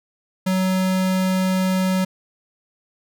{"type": "tone", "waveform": "square", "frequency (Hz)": 187, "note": "F#3", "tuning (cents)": 19, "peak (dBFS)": -18, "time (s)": [0.46, 2.05], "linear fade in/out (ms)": 10, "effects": []}